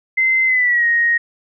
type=tone with pitch glide; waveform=sine; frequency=2067 to 1873.7 Hz; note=C7 to A#6; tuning=-22 to +8 cents; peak=-12 dBFS; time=0.17-1.18 s; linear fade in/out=10 ms; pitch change=-170 cents; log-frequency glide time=0.46-0.86 s; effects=none